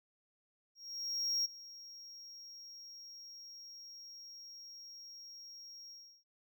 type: tone with ADSR envelope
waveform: triangle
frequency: 5590 Hz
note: F8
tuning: 1 cent sharp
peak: -29 dBFS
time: 0.75-6.24 s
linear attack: 700 ms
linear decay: 14 ms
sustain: -19 dB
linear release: 330 ms
effects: none